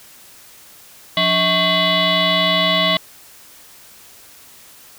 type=tone with frequency modulation; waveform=sine; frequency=2037 Hz; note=C7; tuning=47 cents flat; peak=-13 dBFS; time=1.17-2.97 s; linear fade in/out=2 ms; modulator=465 Hz; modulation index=4; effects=white hiss -44 dBFS RMS until 4.98 s